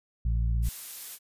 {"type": "harmonic tone", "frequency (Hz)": 57, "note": "A#1", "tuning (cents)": -38, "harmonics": [1, 2, 3], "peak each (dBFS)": [-24, -32, -40], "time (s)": [0.25, 0.69], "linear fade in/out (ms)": 5}
{"type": "noise", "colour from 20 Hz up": "blue", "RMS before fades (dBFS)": -39, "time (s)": [0.62, 1.19], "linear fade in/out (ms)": 50}
{"effects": ["resampled to 32000 Hz"]}